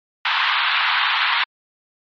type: band-pass noise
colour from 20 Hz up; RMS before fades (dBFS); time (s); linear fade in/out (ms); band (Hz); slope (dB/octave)
pink; -19; 0.25-1.44; 5; 900 to 3900; 48
effects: MP3 32 kbps

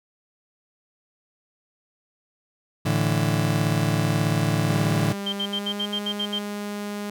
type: chord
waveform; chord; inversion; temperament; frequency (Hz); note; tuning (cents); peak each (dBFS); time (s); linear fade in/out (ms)
35% pulse; A suspended fourth; none; just; 110 / 146.67 / 165; A2 / D3 / E3; 0 / -2 / +2; -23; 2.85-5.13; 10
type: tone with pitch glide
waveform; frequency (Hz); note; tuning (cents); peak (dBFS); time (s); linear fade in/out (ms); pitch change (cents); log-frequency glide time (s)
sawtooth; 200 to 205.6; G3 to G#3; +35 to -17; -25; 4.7-7.1; 2; +48; 5.32-5.9
type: tone bursts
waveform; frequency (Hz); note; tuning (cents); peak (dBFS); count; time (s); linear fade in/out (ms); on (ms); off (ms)
sine; 3154; G7; +10; -24; 9; 5.26-6.391; 10; 67; 66
effects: none

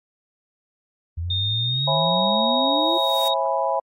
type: exponential sweep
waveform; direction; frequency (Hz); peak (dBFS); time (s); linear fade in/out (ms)
sine; up; 81.2 to 349.2; -24; 1.17-2.98; 10
type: tone with pitch glide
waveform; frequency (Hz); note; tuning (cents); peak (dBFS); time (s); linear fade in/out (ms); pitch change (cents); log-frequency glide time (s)
sine; 3657 to 3760; A#7 to A#7; -34 to +14; -22; 1.3-3.34; 5; +48; 1.65-1.83
type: chord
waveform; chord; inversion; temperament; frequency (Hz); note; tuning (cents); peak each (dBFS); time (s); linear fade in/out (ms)
sine; C# minor seventh; none; equal with one note detuned; 540.5 / 659.3 / 830.6 / 987.8; C#5 / E5 / G#5 / B5; -44 / 0 / 0 / 0; -25; 1.87-3.8; 10
type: noise with exponential growth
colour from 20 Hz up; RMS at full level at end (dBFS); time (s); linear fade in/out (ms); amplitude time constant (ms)
blue; -31; 2.54-3.28; 0; 160
effects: AAC 48 kbps

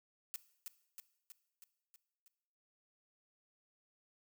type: noise with echo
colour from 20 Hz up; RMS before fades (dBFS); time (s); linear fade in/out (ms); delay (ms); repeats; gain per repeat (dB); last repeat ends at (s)
blue; -41; 0.34-0.36; 0; 320; 6; -4; 2.28
effects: noise-tail reverb RT60 0.8 s tail -17 dB re dry

